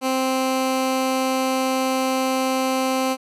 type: tone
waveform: 15% pulse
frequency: 261.6 Hz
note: C4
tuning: in tune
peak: -13 dBFS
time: 0.01-3.17 s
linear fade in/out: 50 ms
effects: resampled to 32000 Hz